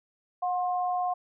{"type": "tone pair together", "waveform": "sine", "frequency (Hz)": [723.1, 1061], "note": ["F#5", "C6"], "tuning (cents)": [-40, 24], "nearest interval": "perfect fifth", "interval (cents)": 664, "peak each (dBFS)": [-26, -34], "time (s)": [0.42, 1.14], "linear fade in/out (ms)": 10, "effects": []}